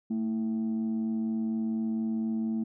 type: tone pair together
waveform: sine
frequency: 223.3 / 327.5 Hz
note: A3 / E4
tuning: +26 / -11 cents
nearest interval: perfect fifth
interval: 663 cents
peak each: -26 / -36 dBFS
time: 0.1-2.64 s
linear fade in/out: 10 ms
effects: tanh soft clip ceiling -24 dBFS